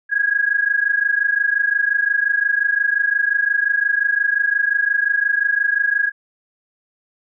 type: tone pair together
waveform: sine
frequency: 1635.5 / 1661.2 Hz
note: G#6 / G#6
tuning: -27 / 0 cents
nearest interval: unison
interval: 27 cents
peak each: -18 dBFS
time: 0.09-6.12 s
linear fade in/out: 50 ms
effects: none